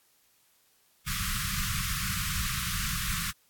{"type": "band-stop noise", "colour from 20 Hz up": "pink", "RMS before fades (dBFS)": -31, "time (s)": [1.06, 3.32], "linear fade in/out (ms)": 20, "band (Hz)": [200, 1100], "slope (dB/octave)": 96, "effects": ["white hiss -66 dBFS RMS until 3.49 s", "AAC 64 kbps"]}